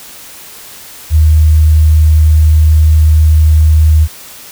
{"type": "tone", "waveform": "sine", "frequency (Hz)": 77.78, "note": "D#2", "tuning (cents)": 0, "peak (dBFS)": -3, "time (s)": [1.1, 4.08], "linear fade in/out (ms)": 50, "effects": ["white hiss -32 dBFS RMS until 4.51 s"]}